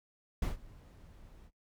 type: noise with ADSR envelope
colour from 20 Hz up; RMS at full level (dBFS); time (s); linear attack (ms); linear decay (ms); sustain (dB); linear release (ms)
brown; -30; 0.42-1.51; 5; 140; -24; 60
effects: noise-tail reverb RT60 0.1 s tail -21 dB re dry